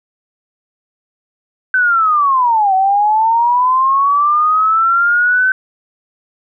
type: linear two-way sweep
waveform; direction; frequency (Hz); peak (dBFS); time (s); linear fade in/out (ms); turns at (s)
sine; down then up; 1532 to 750 to 1532; -9; 1.74-5.52; 2; 2.74
effects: none